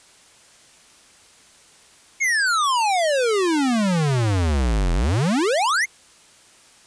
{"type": "exponential two-way sweep", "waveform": "square", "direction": "down then up", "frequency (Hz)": [2224, 41.2, 2224], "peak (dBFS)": -18, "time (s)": [2.2, 5.86], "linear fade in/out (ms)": 20, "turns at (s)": 4.93, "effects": ["white hiss -51 dBFS RMS until 6.86 s", "resampled to 22050 Hz"]}